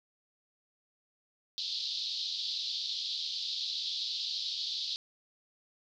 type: band-pass noise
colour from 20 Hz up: white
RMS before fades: -36 dBFS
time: 1.58-4.96 s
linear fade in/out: 0 ms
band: 3500 to 4600 Hz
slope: 48 dB/octave
effects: none